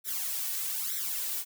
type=noise with flanger; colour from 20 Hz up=blue; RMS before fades=-33 dBFS; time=0.04-1.45 s; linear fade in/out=50 ms; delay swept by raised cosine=0.52 to 2.72 ms; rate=1.1 Hz; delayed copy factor=+1; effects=none